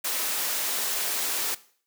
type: high-pass noise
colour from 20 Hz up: white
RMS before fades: -28 dBFS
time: 0.04-1.55 s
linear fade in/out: 10 ms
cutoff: 330 Hz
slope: 12 dB/octave
effects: noise-tail reverb RT60 0.5 s tail -18 dB re dry